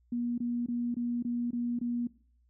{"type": "tone bursts", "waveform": "sine", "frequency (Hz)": 239.7, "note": "A#3", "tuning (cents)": 48, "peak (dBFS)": -29, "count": 7, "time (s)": [0.12, 2.072], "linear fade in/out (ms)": 5, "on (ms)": 260, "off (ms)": 22, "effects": ["noise-tail reverb RT60 0.5 s tail -20 dB re dry", "added 60 Hz sine -64 dBFS peak until 2.49 s"]}